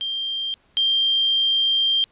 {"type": "tone pair in turn", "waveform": "sine", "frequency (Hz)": [3177, 3177], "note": ["G7", "G7"], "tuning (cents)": [23, 23], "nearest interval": "unison", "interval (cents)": 0, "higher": "neither", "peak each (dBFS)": [-23, -16], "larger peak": "second", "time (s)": [[0.01, 0.54], [0.77, 2.04]], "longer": "second", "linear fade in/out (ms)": 0, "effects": ["pink hiss -60 dBFS RMS until 2.11 s", "resampled to 8000 Hz"]}